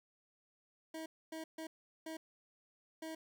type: tone bursts at uneven times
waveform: 25% pulse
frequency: 320 Hz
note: D#4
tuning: 49 cents sharp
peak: -39 dBFS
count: 5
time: 0.94-1.06 / 1.32-1.44 / 1.58-1.67 / 2.06-2.17 / 3.02-3.15 s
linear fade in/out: 5 ms
effects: none